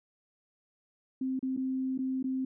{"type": "tone with dropouts", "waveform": "sine", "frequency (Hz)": 261.6, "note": "C4", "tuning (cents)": 0, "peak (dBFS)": -29, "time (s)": [1.21, 2.45], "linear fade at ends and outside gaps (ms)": 5, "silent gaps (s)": [[1.393, 1.427], [1.566, 1.573], [1.978, 1.988], [2.228, 2.241]], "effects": []}